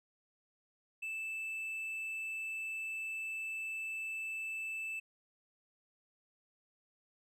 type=tone; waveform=triangle; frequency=2637 Hz; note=E7; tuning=in tune; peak=-36 dBFS; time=1.02-5 s; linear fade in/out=10 ms; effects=none